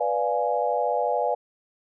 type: chord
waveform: sine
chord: B diminished seventh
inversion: none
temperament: equal with one note detuned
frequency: 493.9 / 587.3 / 698.5 / 835.4 Hz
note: B4 / D5 / F5 / Ab5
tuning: 0 / 0 / 0 / +10 cents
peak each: -27 dBFS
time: 0-1.35 s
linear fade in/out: 10 ms
effects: none